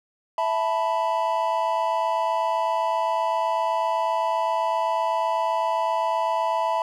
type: chord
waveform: triangle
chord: E suspended fourth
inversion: none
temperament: equal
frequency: 659.3 / 880 / 987.8 Hz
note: E5 / A5 / B5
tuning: 0 / 0 / 0 cents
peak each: -24 / -24 / -23 dBFS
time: 0.38-6.82 s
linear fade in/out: 2 ms
effects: none